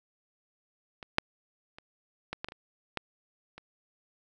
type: clicks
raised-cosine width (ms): 0.3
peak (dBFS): -26 / -6 / -30 / -18 / -18 / -23 / -28 / -15 / -29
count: 9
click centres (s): 1.028 / 1.184 / 1.785 / 2.33 / 2.445 / 2.486 / 2.521 / 2.973 / 3.58
effects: none